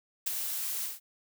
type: noise with ADSR envelope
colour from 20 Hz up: blue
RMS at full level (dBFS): -27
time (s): 0.26-1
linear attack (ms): 15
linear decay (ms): 6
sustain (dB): -7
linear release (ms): 160
effects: none